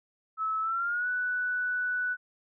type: tone with pitch glide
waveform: sine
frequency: 1300 to 1484.7 Hz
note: E6 to F#6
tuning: -24 to +6 cents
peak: -27 dBFS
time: 0.37-2.17 s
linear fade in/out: 50 ms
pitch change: +230 cents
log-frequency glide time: 0.61-1.08 s
effects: none